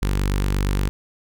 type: tone with notch filter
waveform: sawtooth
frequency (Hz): 48.53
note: G1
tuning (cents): -17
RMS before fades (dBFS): -21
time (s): 0.02-0.89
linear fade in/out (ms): 0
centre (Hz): 660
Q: 1.6
effects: none